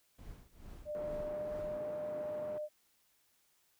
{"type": "noise with tremolo", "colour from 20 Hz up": "brown", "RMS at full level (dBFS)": -48, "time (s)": [0.18, 1.79], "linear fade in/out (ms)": 10, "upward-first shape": "triangle", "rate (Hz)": 2.3, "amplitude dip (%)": 95}
{"type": "tone with pitch glide", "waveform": "sine", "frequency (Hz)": [599, 603.9], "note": ["D5", "D5"], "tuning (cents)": [34, 48], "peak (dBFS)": -37, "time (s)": [0.85, 2.69], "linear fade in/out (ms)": 50, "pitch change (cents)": 14, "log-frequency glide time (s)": [1.06, 1.59]}
{"type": "band-pass noise", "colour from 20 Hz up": "pink", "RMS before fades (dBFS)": -50, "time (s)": [0.95, 2.58], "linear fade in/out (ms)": 0, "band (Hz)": [170, 960], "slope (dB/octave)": 12}
{"effects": ["white hiss -73 dBFS RMS until 3.79 s"]}